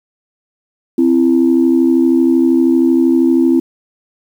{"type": "tone pair together", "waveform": "sine", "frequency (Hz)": [261.2, 334], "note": ["C4", "E4"], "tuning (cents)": [-3, 23], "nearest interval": "major third", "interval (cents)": 426, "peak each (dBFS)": -10, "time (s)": [0.98, 3.6], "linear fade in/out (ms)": 5, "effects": ["tanh soft clip ceiling -1 dBFS", "7-bit"]}